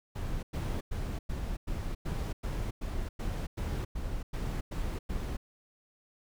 brown noise bursts, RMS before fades -34 dBFS, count 14, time 0.15-5.37 s, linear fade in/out 10 ms, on 280 ms, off 100 ms, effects none

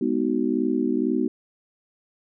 sine chord, G# minor seventh, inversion none, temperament just, 207.7 / 249.2 / 311.5 / 373.8 Hz, G#3 / B3 / D#4 / F#4, 0 / +16 / +2 / +18 cents, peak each -29 / -24 / -25 / -27 dBFS, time 0.01-1.28 s, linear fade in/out 5 ms, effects none

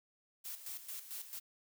blue noise with tremolo, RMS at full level -44 dBFS, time 0.44-1.4 s, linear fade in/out 20 ms, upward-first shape square, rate 4.5 Hz, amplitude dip 65%, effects none

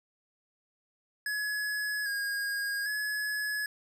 square tone with pitch steps, 1692 / 1632 / 1697 Hz, G#6 / G#6 / G#6, +32 / -31 / +37 cents, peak -31 dBFS, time 1.26-3.66 s, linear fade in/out 2 ms, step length 800 ms, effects none

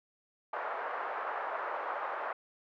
white band-pass noise, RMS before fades -37 dBFS, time 0.53-2.33 s, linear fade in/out 5 ms, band 520 to 1400 Hz, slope 24 dB/octave, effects none

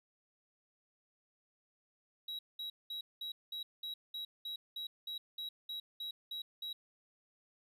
triangle tone bursts, 3865 Hz, B7, 38 cents flat, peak -38 dBFS, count 15, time 2.28-6.73 s, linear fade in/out 5 ms, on 110 ms, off 200 ms, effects none

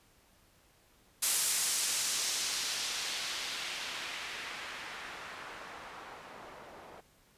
blue noise with low-pass filter sweep, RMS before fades -37 dBFS, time 1.22-7.01 s, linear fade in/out 10 ms, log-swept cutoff 10000 to 690 Hz, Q 0.99, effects pink hiss -65 dBFS RMS until 7.37 s + resampled to 32000 Hz

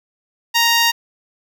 10% pulse tone, 933 Hz, A#5, 1 cent sharp, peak -4 dBFS, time 0.54-0.92 s, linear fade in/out 20 ms, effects none

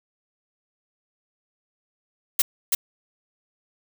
blue noise with echo, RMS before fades -18 dBFS, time 2.39-2.42 s, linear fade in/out 5 ms, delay 330 ms, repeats 1, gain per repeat -2 dB, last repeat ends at 2.75 s, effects none

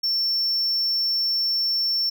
triangle tone, 5420 Hz, E8, 47 cents sharp, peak -19 dBFS, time 0.03-2.1 s, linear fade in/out 10 ms, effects none

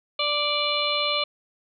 harmonic tone, 587.3 Hz, D5, in tune, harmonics 1 / 2 / 4 / 5 / 6 / 7, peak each -29 / -29 / -29 / -29 / -29 / -29 dBFS, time 0.19-1.24 s, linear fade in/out 5 ms, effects none

